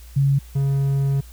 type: tone pair in turn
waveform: sine / triangle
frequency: 138.7 / 138.14 Hz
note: C#3 / C#3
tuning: +1 / -6 cents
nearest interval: unison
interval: 7 cents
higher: first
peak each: -14 / -15 dBFS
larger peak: first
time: 0.16-0.39 / 0.55-1.21 s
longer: second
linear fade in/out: 10 ms
effects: added 59 Hz sine -39 dBFS peak until 1.32 s + white hiss -50 dBFS RMS until 1.32 s